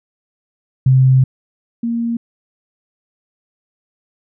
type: tone pair in turn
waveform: sine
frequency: 130.81 / 233.1 Hz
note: C3 / A#3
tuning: 0 / 0 cents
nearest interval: minor seventh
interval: 1000 cents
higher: second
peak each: -7 / -16 dBFS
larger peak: first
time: 0.86-1.24 / 1.83-2.17 s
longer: first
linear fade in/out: 5 ms
effects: none